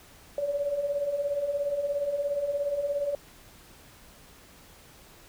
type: beating tone pair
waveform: sine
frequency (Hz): 557 / 574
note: C#5 / D5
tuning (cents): +8 / -40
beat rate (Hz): 17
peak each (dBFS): -34 / -27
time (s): 0.38-3.15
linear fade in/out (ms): 2
effects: pink hiss -53 dBFS RMS until 5.28 s